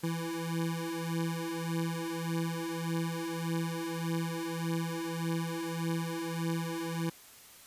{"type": "beating tone pair", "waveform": "25% pulse", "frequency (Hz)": [164.9, 166.6], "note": ["E3", "E3"], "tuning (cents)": [1, 19], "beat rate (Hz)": 1.7, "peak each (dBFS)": [-32, -31], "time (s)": [0.03, 7.1], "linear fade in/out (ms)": 10, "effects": ["white hiss -54 dBFS RMS until 7.66 s", "resampled to 32000 Hz"]}